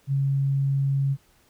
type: tone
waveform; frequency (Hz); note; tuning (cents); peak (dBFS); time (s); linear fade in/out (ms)
sine; 137.7; C#3; -11; -20; 0.07-1.17; 50
effects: pink hiss -61 dBFS RMS until 1.49 s